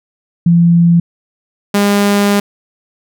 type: tone pair in turn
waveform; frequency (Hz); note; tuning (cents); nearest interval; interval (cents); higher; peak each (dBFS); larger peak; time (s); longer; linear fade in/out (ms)
sine / sawtooth; 170.5 / 202.8; F3 / G#3; -41 / -41; minor third; 300; second; -5 / -5; neither; 0.46-1 / 1.74-2.4; second; 5
effects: none